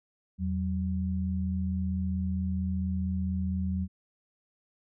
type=tone pair together; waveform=sine; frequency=83.47 / 187.9 Hz; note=E2 / F#3; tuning=+22 / +27 cents; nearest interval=octave + major second; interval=1405 cents; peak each=-30 / -30 dBFS; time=0.38-3.88 s; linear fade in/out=50 ms; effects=none